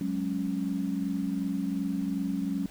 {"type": "chord", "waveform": "sine", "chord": "F# suspended second", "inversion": "none", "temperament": "equal with one note detuned", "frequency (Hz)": [185, 207.7, 275.7], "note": ["F#3", "G#3", "C#4"], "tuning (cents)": [0, 0, -9], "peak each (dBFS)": [-32, -33, -31], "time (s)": [0.01, 2.66], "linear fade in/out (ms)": 2, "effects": ["pink hiss -52 dBFS RMS until 2.7 s"]}